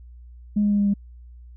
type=tone with pitch steps; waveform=sine; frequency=207.7 / 206 / 204.4 / 202.7 / 201.1 Hz; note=G#3 / G#3 / G#3 / G#3 / G3; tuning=0 / -14 / -27 / -42 / +44 cents; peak=-16 dBFS; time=0.56-0.94 s; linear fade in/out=10 ms; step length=76 ms; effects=tanh soft clip ceiling -12 dBFS + added 60 Hz sine -41 dBFS peak until 1.56 s